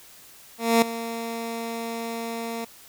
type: tone with ADSR envelope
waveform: 15% pulse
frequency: 230 Hz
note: A#3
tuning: 23 cents flat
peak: -8 dBFS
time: 0.58-2.65 s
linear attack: 240 ms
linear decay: 5 ms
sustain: -15 dB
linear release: 9 ms
effects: white hiss -49 dBFS RMS until 2.88 s